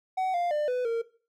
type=tone with pitch steps; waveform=triangle; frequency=751 / 699 / 597 / 499 / 460.6 Hz; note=F#5 / F5 / D5 / B4 / A#4; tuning=+26 / +1 / +28 / +18 / -21 cents; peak=-23 dBFS; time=0.17-1.02 s; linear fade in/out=10 ms; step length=170 ms; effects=noise-tail reverb RT60 0.4 s tail -17 dB re dry

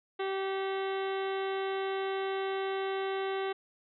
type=harmonic tone with a mistuned harmonic; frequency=386.6 Hz; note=G4; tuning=24 cents flat; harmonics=1 / 2 / 3 / 4 / 5 / 6 / 7 / 8 / 9 / 10; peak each=-32 / -38 / -42 / -44 / -46 / -48 / -49 / -50 / -51 / -52 dBFS; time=0.19-3.53 s; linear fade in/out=10 ms; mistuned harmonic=6; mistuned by=-99 cents; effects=none

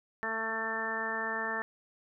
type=harmonic tone; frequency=222.9 Hz; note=A3; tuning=23 cents sharp; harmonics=1 / 2 / 3 / 4 / 5 / 6 / 7 / 8; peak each=-44 / -41 / -42 / -40 / -41 / -41 / -45 / -34 dBFS; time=0.23-1.62 s; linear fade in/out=0 ms; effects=none

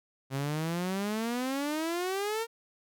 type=exponential sweep; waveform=sawtooth; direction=up; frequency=132.2 to 466.2 Hz; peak=-26 dBFS; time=0.3-2.47 s; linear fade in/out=50 ms; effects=none

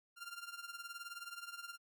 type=tone with tremolo; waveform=sawtooth; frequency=1393 Hz; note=F6; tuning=5 cents flat; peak=-39 dBFS; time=0.16-1.78 s; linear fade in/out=50 ms; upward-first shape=triangle; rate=19 Hz; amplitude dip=85%; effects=none

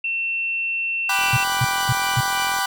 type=tone; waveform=sine; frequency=2700 Hz; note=E7; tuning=41 cents sharp; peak=-21 dBFS; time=0.04-1.44 s; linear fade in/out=5 ms
type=chord; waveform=sawtooth; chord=G major seventh; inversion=none; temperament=equal; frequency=784 / 987.8 / 1174.7 / 1480 Hz; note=G5 / B5 / D6 / F#6; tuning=0 / 0 / 0 / 0 cents; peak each=-21 / -22 / -23 / -22 dBFS; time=1.09-2.66 s; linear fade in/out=5 ms
type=click train; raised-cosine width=1 ms; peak=-24 dBFS; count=60; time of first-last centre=1.19-2.588 s; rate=42.2 Hz
type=tone bursts; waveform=sine; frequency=124.1 Hz; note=B2; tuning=9 cents sharp; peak=-16 dBFS; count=4; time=1.33-2.206 s; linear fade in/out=5 ms; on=39 ms; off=240 ms
effects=none

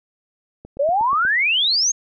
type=click train; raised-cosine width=2 ms; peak=-24 dBFS; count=6; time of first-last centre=0.65-1.251 s; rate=8.32 Hz
type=exponential sweep; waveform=sine; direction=up; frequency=535 to 6645 Hz; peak=-15 dBFS; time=0.79-1.92 s; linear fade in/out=10 ms
effects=none

